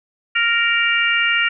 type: harmonic tone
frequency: 466.2 Hz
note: A#4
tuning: in tune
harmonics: 3 / 4 / 5 / 6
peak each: -20 / -20 / -20 / -20 dBFS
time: 0.35-1.49 s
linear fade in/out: 10 ms
effects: none